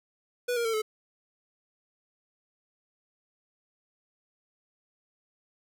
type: tone with pitch steps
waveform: square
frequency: 490 / 470 / 450.9 / 432.5 Hz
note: B4 / A#4 / A4 / A4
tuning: -14 / +14 / +42 / -30 cents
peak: -27 dBFS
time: 0.48-0.82 s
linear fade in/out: 10 ms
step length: 85 ms
effects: none